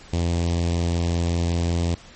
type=tone with notch filter; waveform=sawtooth; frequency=85.4 Hz; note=F2; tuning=38 cents flat; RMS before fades=-22 dBFS; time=0.13-1.95 s; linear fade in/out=5 ms; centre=1400 Hz; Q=0.78; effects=pink hiss -46 dBFS RMS until 2.15 s + MP3 32 kbps